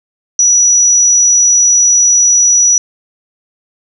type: tone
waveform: sine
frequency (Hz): 5870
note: F#8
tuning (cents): -15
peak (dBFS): -5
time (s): 0.39-2.78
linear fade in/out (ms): 2
effects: none